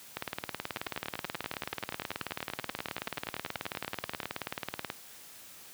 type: two click trains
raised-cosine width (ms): 0.3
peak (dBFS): -17 / -19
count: 89 / 37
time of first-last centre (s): 0.17-4.901 / 0.77-4.232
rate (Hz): 18.6 / 10.4
effects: white hiss -51 dBFS RMS until 5.73 s + high-pass 80 Hz 12 dB/octave